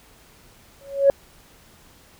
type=tone with exponential growth; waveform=sine; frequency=554.4 Hz; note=C#5; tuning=in tune; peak=-7 dBFS; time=0.81-1.1 s; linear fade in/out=1 ms; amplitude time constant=61 ms; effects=tanh soft clip ceiling -5 dBFS + pink hiss -52 dBFS RMS until 2.19 s